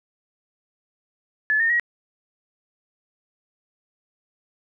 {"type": "tone with pitch steps", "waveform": "sine", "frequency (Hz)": [1725, 1828, 1902], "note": ["A6", "A#6", "A#6"], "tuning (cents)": [-35, -34, 34], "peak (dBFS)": -17, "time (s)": [1.5, 1.797], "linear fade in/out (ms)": 0, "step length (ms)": 99, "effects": []}